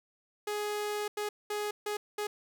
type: tone bursts at uneven times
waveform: sawtooth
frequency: 417.3 Hz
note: G#4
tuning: 8 cents sharp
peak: -28 dBFS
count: 5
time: 0.47-1.08 / 1.17-1.29 / 1.5-1.71 / 1.86-1.97 / 2.18-2.27 s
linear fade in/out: 5 ms
effects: none